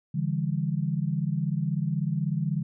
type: tone cluster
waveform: sine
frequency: 144.3 / 164.4 / 200.6 Hz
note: D3 / E3 / G3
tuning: -30 / -4 / +40 cents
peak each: -28 / -28 / -32 dBFS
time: 0.14-2.63 s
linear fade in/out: 10 ms
effects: none